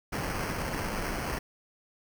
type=noise with sample-and-hold; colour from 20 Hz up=pink; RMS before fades=-33 dBFS; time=0.12-1.39 s; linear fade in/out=10 ms; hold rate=3675 Hz; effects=none